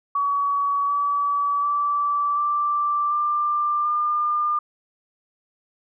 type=tone with pitch steps; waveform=sine; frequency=1132 / 1145.8 / 1159.8 / 1174 / 1188.3 / 1202.8 Hz; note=C#6 / D6 / D6 / D6 / D6 / D6; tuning=+36 / -43 / -22 / -1 / +20 / +41 cents; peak=-19 dBFS; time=0.15-4.59 s; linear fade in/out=5 ms; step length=740 ms; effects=none